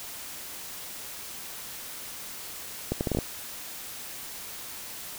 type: accelerating click train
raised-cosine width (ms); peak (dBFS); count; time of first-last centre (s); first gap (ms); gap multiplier
2; -13; 7; 2.92-3.188; 89; 0.71
effects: white hiss -40 dBFS RMS until 5.18 s